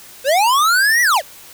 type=linear two-way sweep; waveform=square; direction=up then down; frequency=493.9 to 1975.5 to 493.9 Hz; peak=-12 dBFS; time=0.24-1.22 s; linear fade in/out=50 ms; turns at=1.02 s; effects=white hiss -40 dBFS RMS until 1.53 s